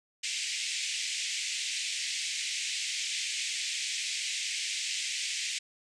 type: band-pass noise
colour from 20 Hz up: pink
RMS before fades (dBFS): -34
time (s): 0.23-5.59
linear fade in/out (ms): 10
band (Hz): 2100 to 8400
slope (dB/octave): 48
effects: none